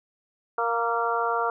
harmonic tone with a mistuned harmonic, 233.1 Hz, A#3, in tune, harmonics 2 / 3 / 4 / 5 / 6, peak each -29 / -29 / -29 / -29 / -29 dBFS, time 0.58-1.5 s, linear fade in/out 2 ms, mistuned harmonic 6, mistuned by -26 cents, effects none

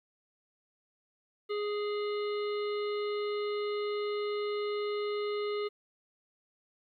harmonic tone with a mistuned harmonic, 415.3 Hz, G#4, in tune, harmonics 1 / 3 / 5 / 7 / 9 / 10, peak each -31 / -41 / -45 / -48 / -50 / -51 dBFS, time 1.49-5.69 s, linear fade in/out 20 ms, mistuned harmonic 9, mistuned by -56 cents, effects 12-bit

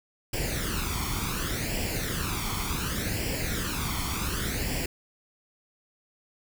pink noise with flanger, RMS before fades -30 dBFS, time 0.33-4.86 s, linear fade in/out 5 ms, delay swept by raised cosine 0.39 to 0.91 ms, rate 0.68 Hz, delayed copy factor +0.7, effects none

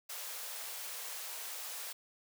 white high-pass noise, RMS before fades -43 dBFS, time 0.09-1.93 s, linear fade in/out 10 ms, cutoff 450 Hz, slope 48 dB/octave, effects none

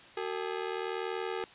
sawtooth ring-modulated tone, 415.3 Hz, G#4, in tune, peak -26 dBFS, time 0.17-1.44 s, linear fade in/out 0 ms, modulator 40.4 Hz, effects white hiss -53 dBFS RMS until 1.54 s + resampled to 8000 Hz

